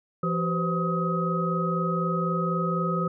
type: tone cluster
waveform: sine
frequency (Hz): 170.4 / 381.3 / 501 / 525 / 1264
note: F3 / G4 / B4 / C5 / D#6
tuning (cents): -42 / -48 / +25 / +6 / +27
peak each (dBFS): -26 / -33 / -35 / -35 / -28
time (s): 0.23-3.08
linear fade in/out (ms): 5
effects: none